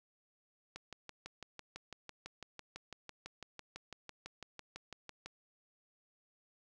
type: click train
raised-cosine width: 0.2 ms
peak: -28 dBFS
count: 28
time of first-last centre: 0.76-5.26 s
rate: 6 Hz
effects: none